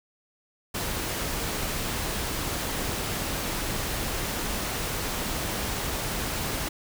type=noise; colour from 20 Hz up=pink; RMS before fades=-30 dBFS; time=0.74-6.69 s; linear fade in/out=10 ms; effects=none

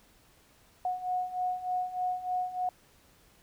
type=beating tone pair; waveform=sine; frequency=728 / 731.3 Hz; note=F#5 / F#5; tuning=-28 / -20 cents; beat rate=3.3 Hz; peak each=-35 / -31 dBFS; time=0.85-2.69 s; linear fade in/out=2 ms; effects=pink hiss -62 dBFS RMS until 3.42 s

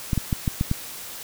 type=clicks; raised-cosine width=5 ms; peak=-9 dBFS; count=6; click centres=0.132 / 0.177 / 0.328 / 0.478 / 0.611 / 0.714 s; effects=white hiss -37 dBFS RMS until 1.23 s

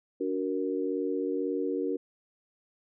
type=chord; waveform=sine; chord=D augmented; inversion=none; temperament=equal with one note detuned; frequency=288 / 370 / 466.2 Hz; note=D4 / F#4 / A#4; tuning=-34 / 0 / 0 cents; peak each=-32 dBFS; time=0.2-1.97 s; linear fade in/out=10 ms; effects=none

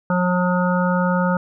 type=harmonic tone; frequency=180 Hz; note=F#3; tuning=47 cents flat; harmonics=1 / 3 / 5 / 7 / 8; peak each=-18 / -23 / -25 / -26 / -27 dBFS; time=0.1-1.37 s; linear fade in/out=2 ms; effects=none

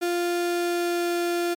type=tone with pitch glide; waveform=35% pulse; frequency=348.8 to 346.8 Hz; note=F4 to F4; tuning=-2 to -12 cents; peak=-21 dBFS; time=0.01-1.55 s; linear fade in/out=20 ms; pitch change=-10 cents; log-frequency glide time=0.42-1.16 s; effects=MP3 96 kbps

